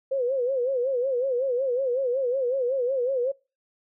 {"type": "tone with vibrato", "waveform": "sine", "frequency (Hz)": 513, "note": "C5", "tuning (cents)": -34, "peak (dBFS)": -22, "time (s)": [0.11, 3.32], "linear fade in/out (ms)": 10, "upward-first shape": "sine", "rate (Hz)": 5.4, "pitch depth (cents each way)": 120, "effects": ["noise-tail reverb RT60 0.3 s tail -25 dB re dry"]}